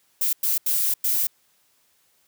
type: noise bursts at uneven times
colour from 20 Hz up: violet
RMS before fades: -22 dBFS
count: 4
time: 0.21-0.33 / 0.43-0.58 / 0.66-0.94 / 1.04-1.27 s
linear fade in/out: 5 ms
effects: white hiss -64 dBFS RMS until 2.27 s + high-pass 60 Hz 12 dB/octave